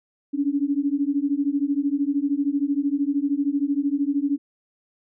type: beating tone pair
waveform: sine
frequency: 277.2 / 290.2 Hz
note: C#4 / D4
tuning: 0 / -21 cents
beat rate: 13 Hz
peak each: -23 dBFS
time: 0.33-4.38 s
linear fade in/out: 20 ms
effects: none